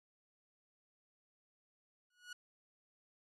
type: tone with exponential growth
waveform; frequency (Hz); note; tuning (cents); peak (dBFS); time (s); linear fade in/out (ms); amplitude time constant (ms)
sawtooth; 1459; F#6; -25; -40; 2.1-2.33; 5; 48
effects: low-pass 9000 Hz 12 dB/octave